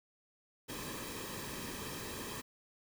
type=noise with comb filter; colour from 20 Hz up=pink; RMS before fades=-43 dBFS; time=0.68-2.42 s; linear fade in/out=20 ms; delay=1.4 ms; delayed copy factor=-0.65; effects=none

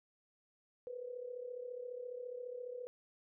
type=tone with amplitude modulation; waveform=sine; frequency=493.9 Hz; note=B4; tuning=in tune; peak=-39 dBFS; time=0.87-2.87 s; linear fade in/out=0 ms; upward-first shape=sine; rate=34.6 Hz; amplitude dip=70%; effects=none

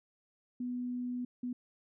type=tone bursts at uneven times; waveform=sine; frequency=247 Hz; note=B3; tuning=in tune; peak=-34 dBFS; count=2; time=0.6-1.25 / 1.43-1.53 s; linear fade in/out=5 ms; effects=none

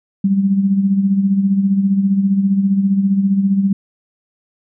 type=tone with tremolo; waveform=sine; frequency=196 Hz; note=G3; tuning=in tune; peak=-9 dBFS; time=0.24-3.73 s; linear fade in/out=5 ms; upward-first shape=sine; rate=15 Hz; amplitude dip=55%; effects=none

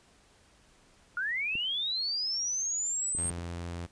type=linear sweep; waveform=sine; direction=up; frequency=1396.9 to 8640 Hz; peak=-29 dBFS; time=1.17-3.3 s; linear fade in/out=2 ms
type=clicks; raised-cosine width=3 ms; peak=-30 dBFS; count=5; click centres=1.554 / 3.15 / 3.255 / 3.308 / 3.385 s
type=tone; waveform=sawtooth; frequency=86 Hz; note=F2; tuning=26 cents flat; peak=-32 dBFS; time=3.17-3.87 s; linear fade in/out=20 ms
effects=pink hiss -62 dBFS RMS until 3.91 s + resampled to 22050 Hz

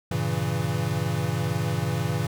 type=chord; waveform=square; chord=G diminished seventh; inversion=none; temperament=equal; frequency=98 / 116.54 / 138.59 / 164.81 Hz; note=G2 / Bb2 / Db3 / Fb3; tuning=0 / 0 / 0 / 0 cents; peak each=-32 / -30 / -30 / -30 dBFS; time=0.11-2.27 s; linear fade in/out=5 ms; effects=none

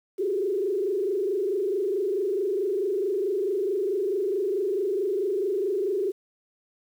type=tone with frequency modulation; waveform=sine; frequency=392 Hz; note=G4; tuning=in tune; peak=-23 dBFS; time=0.18-6.12 s; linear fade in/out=20 ms; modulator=24.6 Hz; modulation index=1.4; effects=9-bit

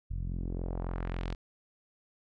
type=tone with low-pass filter sweep; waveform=sawtooth; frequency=43.65 Hz; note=F1; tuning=in tune; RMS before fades=-35 dBFS; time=0.1-1.35 s; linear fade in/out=10 ms; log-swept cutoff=100 to 4800 Hz; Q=1.3; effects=none

